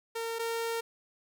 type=tone pair in turn; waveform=sawtooth; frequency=457.7 / 459.5 Hz; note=A#4 / A#4; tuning=-32 / -25 cents; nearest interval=unison; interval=7 cents; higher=second; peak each=-29 / -27 dBFS; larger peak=second; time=0.15-0.39 / 0.39-0.81 s; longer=second; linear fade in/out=10 ms; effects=none